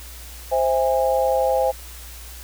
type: chord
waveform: sine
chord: C augmented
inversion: none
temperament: just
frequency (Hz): 523.3 / 654.1 / 817.6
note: C5 / E5 / G#5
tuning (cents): 0 / -14 / -27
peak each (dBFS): -19 / -23 / -22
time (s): 0.51-1.72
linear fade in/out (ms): 20
effects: added 60 Hz sine -38 dBFS peak until 2.43 s + white hiss -41 dBFS RMS until 2.43 s